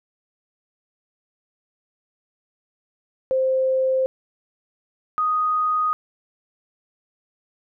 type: tone pair in turn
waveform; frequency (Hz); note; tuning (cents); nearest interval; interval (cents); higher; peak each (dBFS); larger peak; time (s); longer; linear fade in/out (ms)
sine; 523.3 / 1244.6; C5 / D#6; 0 / 0; octave + minor third; 1500; second; -17 / -18; first; 3.31-4.06 / 5.18-5.93; neither; 0
effects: none